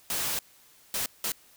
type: noise bursts at uneven times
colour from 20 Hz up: white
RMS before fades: -30 dBFS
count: 3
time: 0.1-0.39 / 0.94-1.06 / 1.24-1.32 s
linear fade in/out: 2 ms
effects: white hiss -58 dBFS RMS until 1.56 s